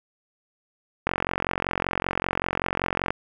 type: click train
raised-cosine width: 0.5 ms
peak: -8 dBFS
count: 93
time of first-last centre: 1.07-3.105 s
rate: 45.2 Hz
effects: 8-bit